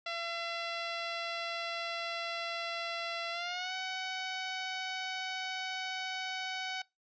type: tone with pitch glide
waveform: 10% pulse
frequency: 677 to 751.2 Hz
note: E5 to F#5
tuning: +46 to +26 cents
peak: -27 dBFS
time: 0.06-6.82 s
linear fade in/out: 5 ms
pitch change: +180 cents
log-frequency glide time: 3.31-3.74 s
effects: noise-tail reverb RT60 0.2 s tail -23 dB re dry + resampled to 16000 Hz